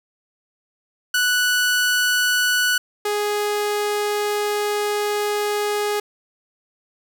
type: tone pair in turn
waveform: sawtooth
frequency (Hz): 1480 / 415.3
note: F#6 / G#4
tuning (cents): 0 / 0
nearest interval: octave + minor seventh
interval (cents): 2200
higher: first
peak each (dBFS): -13 / -16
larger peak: first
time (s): 1.14-2.78 / 3.05-6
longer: second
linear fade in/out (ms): 5
effects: 8-bit